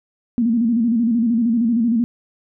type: tone with vibrato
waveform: sine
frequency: 231.8 Hz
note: A#3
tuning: 10 cents flat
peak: -14 dBFS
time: 0.38-2.04 s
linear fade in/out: 0 ms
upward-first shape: square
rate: 13 Hz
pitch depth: 75 cents each way
effects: none